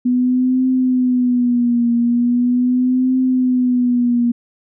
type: tone with vibrato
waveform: sine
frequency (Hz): 246.9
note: B3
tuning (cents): 0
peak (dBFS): -12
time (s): 0.05-4.32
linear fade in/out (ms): 10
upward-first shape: triangle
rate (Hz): 0.4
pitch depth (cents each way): 82
effects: none